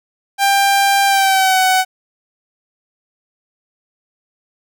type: tone with pitch glide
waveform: sawtooth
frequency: 793 to 749.4 Hz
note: G5 to F#5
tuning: +20 to +22 cents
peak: -7 dBFS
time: 0.38-1.85 s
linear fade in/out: 50 ms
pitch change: -98 cents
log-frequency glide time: 1.06-1.59 s
effects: none